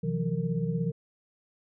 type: tone cluster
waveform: sine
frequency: 128.7 / 163.2 / 179.7 / 458.6 Hz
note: C3 / E3 / F3 / A#4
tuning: -28 / -17 / +50 / -28 cents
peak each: -34 / -29 / -32 / -36 dBFS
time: 0.03-0.92 s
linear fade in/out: 10 ms
effects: none